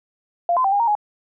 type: tone with pitch steps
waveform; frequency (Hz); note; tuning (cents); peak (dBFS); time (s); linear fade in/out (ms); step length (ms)
sine; 693 / 1025 / 779 / 811 / 930 / 836; F5 / C6 / G5 / G#5 / A#5 / G#5; -14 / -36 / -11 / -41 / -4 / +11; -15; 0.49-0.952; 2; 77
effects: none